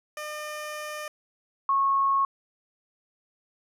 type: tone pair in turn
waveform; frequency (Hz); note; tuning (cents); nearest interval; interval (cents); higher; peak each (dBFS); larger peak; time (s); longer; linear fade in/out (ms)
15% pulse / sine; 604 / 1095.7; D5 / C#6; +48 / -20; minor seventh; 1032; second; -27 / -20; second; 0.17-1.08 / 1.69-2.25; first; 2
effects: resampled to 32000 Hz

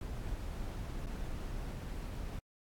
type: noise with dropouts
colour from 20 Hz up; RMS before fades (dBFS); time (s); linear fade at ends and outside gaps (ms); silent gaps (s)
brown; -40; 0.01-2.39; 2; 1.061-1.068
effects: AAC 64 kbps

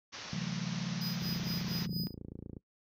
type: low-pass noise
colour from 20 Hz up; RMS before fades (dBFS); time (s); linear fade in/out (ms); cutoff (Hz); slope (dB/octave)
white; -45; 0.12-1.87; 20; 6200; 96
type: chord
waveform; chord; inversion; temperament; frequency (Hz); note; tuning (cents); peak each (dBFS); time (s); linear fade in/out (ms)
sine; F# half-diminished seventh; second; equal with one note detuned; 129.38 / 164.81 / 185 / 220; C3 / E3 / F#3 / A3; -19 / 0 / 0 / 0; -42 / -38 / -38 / -43; 0.33-2.07; 0
type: tone with tremolo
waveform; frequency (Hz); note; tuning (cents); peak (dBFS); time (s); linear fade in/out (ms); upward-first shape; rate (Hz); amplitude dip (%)
square; 4978; D#8; 0; -37; 1.01-2.14; 5; sine; 4.3; 90
type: click train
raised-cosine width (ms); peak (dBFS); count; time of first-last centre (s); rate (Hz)
3; -30; 39; 1.22-2.568; 28.2
effects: noise-tail reverb RT60 0.1 s tail -20 dB re dry + high-pass 60 Hz 12 dB/octave

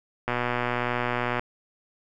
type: click train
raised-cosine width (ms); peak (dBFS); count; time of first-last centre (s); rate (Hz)
0.5; -11; 137; 0.28-1.395; 122
effects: none

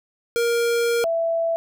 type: tone pair in turn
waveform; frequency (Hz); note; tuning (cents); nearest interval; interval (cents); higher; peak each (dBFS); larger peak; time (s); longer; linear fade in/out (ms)
square / sine; 469.5 / 664; A#4 / E5; +12 / +12; tritone; 600; second; -19; neither; 0.36-1.04 / 1.04-1.56; first; 0
effects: none

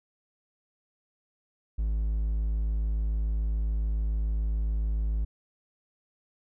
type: tone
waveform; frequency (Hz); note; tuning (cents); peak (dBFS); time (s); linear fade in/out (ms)
triangle; 53.5; A1; -48; -23; 1.78-5.25; 10
effects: none

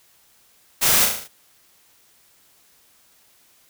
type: noise with echo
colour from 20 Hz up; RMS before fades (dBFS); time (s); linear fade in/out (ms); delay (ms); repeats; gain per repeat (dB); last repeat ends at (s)
white; -18; 0.81-1.06; 20; 37; 6; -4; 1.282
effects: white hiss -57 dBFS RMS until 3.69 s

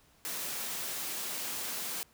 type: high-pass noise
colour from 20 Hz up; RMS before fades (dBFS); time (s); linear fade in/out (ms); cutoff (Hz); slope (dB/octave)
white; -37; 0.25-2.03; 0; 140; 24
effects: pink hiss -64 dBFS RMS until 2.13 s

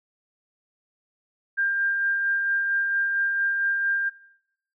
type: tone with tremolo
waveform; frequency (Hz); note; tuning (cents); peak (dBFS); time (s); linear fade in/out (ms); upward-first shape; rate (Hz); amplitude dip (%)
sine; 1596; G6; +31; -20; 1.57-4.1; 20; sine; 4.4; 30
effects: noise-tail reverb RT60 0.8 s tail -20 dB re dry

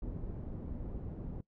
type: low-pass noise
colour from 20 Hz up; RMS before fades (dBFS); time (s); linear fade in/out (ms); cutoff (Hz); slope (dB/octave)
pink; -41; 0.02-1.41; 5; 320; 12
effects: noise-tail reverb RT60 0.1 s tail -20 dB re dry

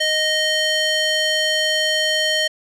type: tone with band-pass filter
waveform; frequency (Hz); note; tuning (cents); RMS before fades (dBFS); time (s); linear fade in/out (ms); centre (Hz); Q
square; 621; D#5; -3; -19; 0-2.48; 10; 3300; 1.3
effects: resampled to 32000 Hz

